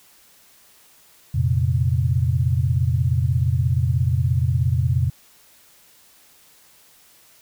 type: chord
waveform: sine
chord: F suspended fourth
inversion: none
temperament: equal with one note detuned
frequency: 87.31 / 116.54 / 133.33 Hz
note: F2 / Bb2 / C3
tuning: 0 / 0 / +33 cents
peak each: -21 dBFS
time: 1.34-5.1 s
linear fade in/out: 10 ms
effects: white hiss -53 dBFS RMS until 7.41 s